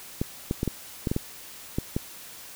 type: clicks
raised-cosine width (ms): 3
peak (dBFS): -12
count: 9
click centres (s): 0.215 / 0.511 / 0.631 / 0.677 / 1.072 / 1.115 / 1.164 / 1.785 / 1.965
effects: white hiss -44 dBFS RMS until 2.55 s